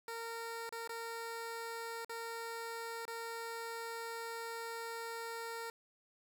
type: tone with dropouts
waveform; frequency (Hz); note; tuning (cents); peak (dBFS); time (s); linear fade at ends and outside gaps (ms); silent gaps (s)
15% pulse; 460; A#4; -23; -35; 0.08-5.7; 1; 0.692-0.724 / 0.875-0.893 / 2.047-2.095 / 3.053-3.079
effects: none